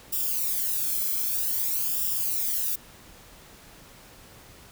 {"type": "noise with flanger", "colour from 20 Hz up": "violet", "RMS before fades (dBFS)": -27, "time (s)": [0.12, 2.76], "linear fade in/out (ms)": 10, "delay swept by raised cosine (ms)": [0.47, 1.09], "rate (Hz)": 0.52, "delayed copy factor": -1, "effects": ["pink hiss -50 dBFS RMS until 4.71 s"]}